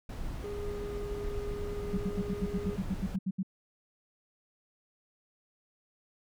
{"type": "noise", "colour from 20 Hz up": "brown", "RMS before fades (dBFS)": -38, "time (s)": [0.09, 3.16], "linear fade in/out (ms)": 5}
{"type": "tone", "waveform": "triangle", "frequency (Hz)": 410, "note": "G#4", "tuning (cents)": -22, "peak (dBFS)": -35, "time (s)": [0.44, 2.76], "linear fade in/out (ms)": 2}
{"type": "tone bursts", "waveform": "sine", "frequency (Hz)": 189.3, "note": "F#3", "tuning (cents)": 40, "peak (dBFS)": -28, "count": 13, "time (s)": [1.93, 3.431], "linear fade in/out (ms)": 10, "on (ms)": 49, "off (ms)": 72}
{"effects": []}